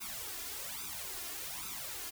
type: noise with flanger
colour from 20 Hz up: white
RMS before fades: -42 dBFS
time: 0-2.11 s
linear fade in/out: 20 ms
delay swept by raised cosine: 0.8 to 2.9 ms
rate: 1.2 Hz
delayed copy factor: +0.9
effects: none